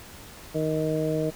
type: harmonic tone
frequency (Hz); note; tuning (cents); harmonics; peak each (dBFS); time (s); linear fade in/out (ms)
156.3; D#3; +8; 1 / 2 / 3 / 4; -29 / -29 / -28 / -30; 0.54-1.31; 20
effects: pink hiss -45 dBFS RMS until 1.35 s